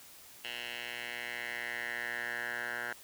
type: tone with band-pass filter sweep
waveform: 10% pulse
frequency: 120 Hz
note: B2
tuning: 49 cents flat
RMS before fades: -39 dBFS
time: 0.44-2.93 s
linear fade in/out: 5 ms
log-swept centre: 2700 to 1500 Hz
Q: 4.3
effects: white hiss -54 dBFS RMS until 3.03 s